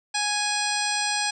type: harmonic tone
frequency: 830.6 Hz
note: G#5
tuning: in tune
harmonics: 1 / 2 / 3 / 4 / 5 / 6 / 7 / 9 / 10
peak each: -29 / -31 / -31 / -34 / -32 / -32 / -34 / -35 / -33 dBFS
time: 0.14-1.31 s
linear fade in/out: 10 ms
effects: none